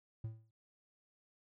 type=tone with exponential decay; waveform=triangle; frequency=111.2 Hz; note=A2; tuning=19 cents sharp; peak=-34 dBFS; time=0.24-0.51 s; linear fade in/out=5 ms; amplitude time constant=58 ms; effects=none